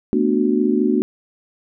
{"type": "chord", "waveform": "sine", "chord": "B minor seventh", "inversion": "third", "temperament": "just", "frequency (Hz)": [222.2, 246.9, 296.3, 370.4], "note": ["A3", "B3", "D4", "F#4"], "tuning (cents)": [17, 0, 15, 2], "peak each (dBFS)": -20, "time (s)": [0.13, 1.02], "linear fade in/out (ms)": 0, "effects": []}